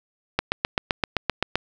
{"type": "click train", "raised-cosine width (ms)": 0.3, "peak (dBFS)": -4, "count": 10, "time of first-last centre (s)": [0.39, 1.556], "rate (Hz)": 7.72, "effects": []}